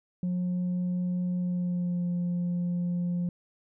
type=tone with pitch glide; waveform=sine; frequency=179.5 to 175.7 Hz; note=F3 to F3; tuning=+48 to +11 cents; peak=-24 dBFS; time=0.23-3.29 s; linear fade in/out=2 ms; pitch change=-37 cents; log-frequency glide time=1.34-2.06 s; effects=tanh soft clip ceiling -25 dBFS